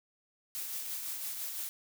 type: noise with tremolo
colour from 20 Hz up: blue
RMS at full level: -37 dBFS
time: 0.55-1.69 s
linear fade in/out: 0 ms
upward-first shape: triangle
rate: 5.9 Hz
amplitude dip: 40%
effects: none